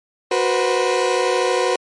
30% pulse tone cluster, 368.5 / 483.6 / 516 Hz, F#4 / B4 / C5, -7 / -36 / -24 cents, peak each -18 dBFS, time 0.31-1.76 s, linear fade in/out 5 ms, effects low-pass 8000 Hz 12 dB/octave + MP3 48 kbps

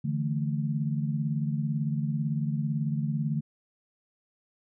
sine chord, D suspended second, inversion none, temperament equal, 146.83 / 164.81 / 220 Hz, D3 / E3 / A3, 0 / 0 / 0 cents, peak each -28 / -33 / -32 dBFS, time 0.04-3.41 s, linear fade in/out 10 ms, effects none

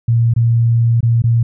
sine tone with dropouts, 116.54 Hz, A#2, in tune, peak -9 dBFS, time 0.08-1.43 s, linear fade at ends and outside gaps 5 ms, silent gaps 0.338-0.362 / 1.007-1.029 / 1.221-1.239 s, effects none

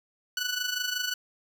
15% pulse tone with amplitude modulation, 1483 Hz, F#6, 4 cents sharp, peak -19 dBFS, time 0.37-1.14 s, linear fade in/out 2 ms, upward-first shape sine, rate 25.5 Hz, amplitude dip 65%, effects none

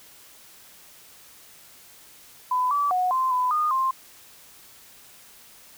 sine tone with pitch steps, 1004 / 1153 / 732 / 1039 / 1003 / 1224 / 1053 Hz, B5 / D6 / F#5 / C6 / B5 / D#6 / C6, +28 / -32 / -19 / -12 / +26 / -29 / +11 cents, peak -20 dBFS, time 2.51-3.91 s, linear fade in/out 5 ms, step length 200 ms, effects white hiss -50 dBFS RMS until 5.77 s

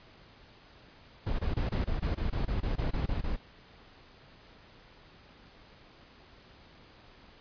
brown noise bursts, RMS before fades -30 dBFS, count 14, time 1.26-3.366 s, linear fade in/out 10 ms, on 130 ms, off 22 ms, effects pink hiss -56 dBFS RMS until 7.4 s + resampled to 11025 Hz

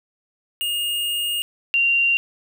square / sine tone pair in turn, 2843 / 2768 Hz, F7 / F7, +30 / -16 cents, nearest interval unison, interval 46 cents, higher first, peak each -22 / -15 dBFS, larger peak second, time 0.61-1.42 / 1.74-2.17 s, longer first, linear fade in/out 0 ms, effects 9-bit

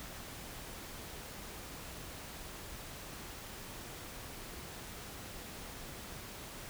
silence, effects pink hiss -47 dBFS RMS until 6.69 s

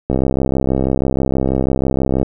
click train, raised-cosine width 2 ms, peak -3 dBFS, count 142, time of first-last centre 0.1-2.23 s, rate 66.2 Hz, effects none

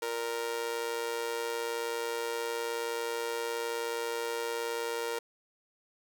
sawtooth tone with amplitude modulation, 466.2 Hz, A#4, in tune, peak -25 dBFS, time 0.02-5.19 s, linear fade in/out 5 ms, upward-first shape sine, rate 119 Hz, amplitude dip 70%, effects none

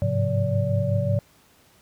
sine tone cluster, 100.1 / 105.5 / 133.2 / 177.8 / 576 Hz, G2 / G#2 / C3 / F3 / D5, +37 / +28 / +31 / +31 / -34 cents, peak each -29 / -23 / -26 / -29 / -27 dBFS, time 0.02-1.19 s, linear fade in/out 0 ms, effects pink hiss -57 dBFS RMS until 1.81 s + high-pass 60 Hz 12 dB/octave

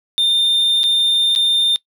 triangle tone with dropouts, 3613 Hz, A7, 45 cents sharp, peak -11 dBFS, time 0.18-1.76 s, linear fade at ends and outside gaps 0 ms, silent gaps 0.833-0.839 / 1.351-1.36 s, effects noise-tail reverb RT60 0.1 s tail -21 dB re dry

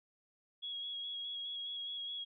sine tone with vibrato, 3322 Hz, G#7, in tune, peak -39 dBFS, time 0.62-2.25 s, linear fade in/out 20 ms, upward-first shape square, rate 4.8 Hz, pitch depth 15 cents each way, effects none

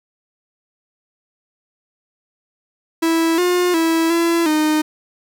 45% pulse tone with pitch steps, 328.3 / 357.3 / 327.2 / 336.6 / 307.5 Hz, E4 / F4 / E4 / E4 / D#4, -7 / +40 / -13 / +36 / -20 cents, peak -14 dBFS, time 3.02-4.82 s, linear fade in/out 10 ms, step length 360 ms, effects 9-bit

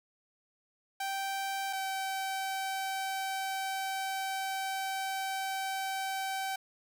sawtooth tone pair in turn, 780 / 771 Hz, G5 / G5, -9 / -29 cents, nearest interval unison, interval 20 cents, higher first, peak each -29 / -29 dBFS, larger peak neither, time 1-1.73 / 1.73-6.56 s, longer second, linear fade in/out 5 ms, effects none

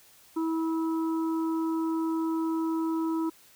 harmonic tone, 324.7 Hz, E4, 26 cents flat, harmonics 1 / 3 / 4, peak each -26 / -37 / -42 dBFS, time 0.36-3.3 s, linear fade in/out 10 ms, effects white hiss -57 dBFS RMS until 3.55 s

